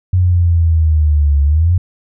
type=exponential two-way sweep; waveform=sine; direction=down then up; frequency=92.1 to 70.3 to 92.1 Hz; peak=-8 dBFS; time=0.13-1.78 s; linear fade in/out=5 ms; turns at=1.43 s; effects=none